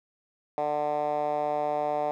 10% pulse tone with band-pass filter, 148.7 Hz, D3, 22 cents sharp, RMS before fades -28 dBFS, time 0.58-2.11 s, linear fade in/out 0 ms, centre 690 Hz, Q 3.5, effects none

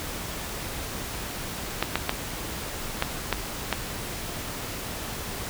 clicks, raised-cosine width 0.3 ms, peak -6 dBFS, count 6, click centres 1.826 / 1.956 / 2.094 / 3.024 / 3.327 / 3.727 s, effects pink hiss -34 dBFS RMS until 5.49 s

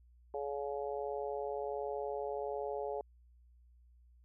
harmonic tone, 141.3 Hz, C#3, 34 cents sharp, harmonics 3 / 4 / 5 / 6, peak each -39 / -41 / -43 / -45 dBFS, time 0.34-3.01 s, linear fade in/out 2 ms, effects added 60 Hz sine -60 dBFS peak until 4.24 s

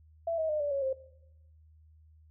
sine tone with pitch steps, 667 / 636.9 / 608.1 / 580.7 / 554.4 / 529.4 Hz, E5 / D#5 / D#5 / D5 / C#5 / C5, +20 / +40 / -40 / -20 / 0 / +20 cents, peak -28 dBFS, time 0.27-0.93 s, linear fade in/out 5 ms, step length 110 ms, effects noise-tail reverb RT60 0.8 s tail -17 dB re dry + added 78 Hz sine -56 dBFS peak until 2.3 s

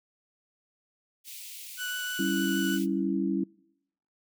white high-pass noise, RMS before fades -43 dBFS, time 1.24-2.87 s, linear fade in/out 50 ms, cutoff 2200 Hz, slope 48 dB/octave
30% pulse tone with vibrato, 1482 Hz, F#6, 2 cents sharp, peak -29 dBFS, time 1.77-2.8 s, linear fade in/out 50 ms, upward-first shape triangle, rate 6.4 Hz, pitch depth 8 cents each way
sine chord, C# diminished, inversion second, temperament equal with one note detuned, 195.09 / 277.2 / 329.6 Hz, G3 / C#4 / E4, -8 / 0 / 0 cents, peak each -30 dBFS, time 2.19-3.44 s, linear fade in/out 5 ms
effects noise-tail reverb RT60 0.8 s tail -25 dB re dry

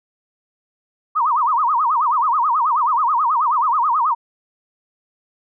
sine tone with vibrato, 1083 Hz, C#6, 41 cents flat, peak -14 dBFS, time 1.15-4.15 s, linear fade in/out 20 ms, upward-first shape sine, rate 9.3 Hz, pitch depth 280 cents each way, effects none

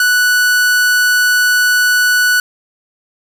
45% pulse tone, 1480 Hz, F#6, in tune, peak -9 dBFS, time 0-2.4 s, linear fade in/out 2 ms, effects none

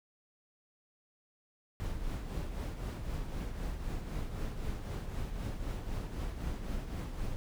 brown noise with tremolo, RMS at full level -35 dBFS, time 1.8-7.36 s, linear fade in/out 0 ms, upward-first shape triangle, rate 3.9 Hz, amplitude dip 55%, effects none

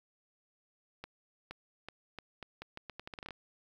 accelerating click train, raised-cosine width 0.3 ms, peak -27 dBFS, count 16, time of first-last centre 1.04-3.307 s, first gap 470 ms, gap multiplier 0.8, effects 10-bit

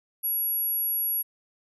sine tone, 11350 Hz, F9, 27 cents sharp, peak -24 dBFS, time 0.23-1.23 s, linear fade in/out 20 ms, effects none

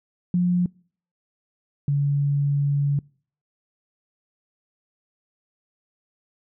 sine tone pair in turn, 177.8 / 142.31 Hz, F3 / C#3, +31 / +46 cents, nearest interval major third, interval 385 cents, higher first, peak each -17 / -18 dBFS, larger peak first, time 0.34-0.66 / 1.88-2.99 s, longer second, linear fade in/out 2 ms, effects noise-tail reverb RT60 0.5 s tail -26 dB re dry

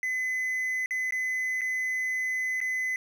triangle tone with dropouts, 2025 Hz, B6, 43 cents sharp, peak -25 dBFS, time 0.03-2.96 s, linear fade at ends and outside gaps 1 ms, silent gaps 0.86-0.908 / 1.108-1.123 / 1.61-1.616 / 2.604-2.613 s, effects 10-bit

